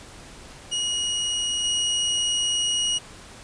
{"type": "tone with level steps", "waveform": "sawtooth", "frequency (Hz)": 2894, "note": "F#7", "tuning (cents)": -39, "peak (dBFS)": [-20, -18], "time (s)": [0.71, 2.99], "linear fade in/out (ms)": 20, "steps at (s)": 1.64, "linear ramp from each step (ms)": 5, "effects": ["pink hiss -44 dBFS RMS until 3.43 s", "resampled to 22050 Hz"]}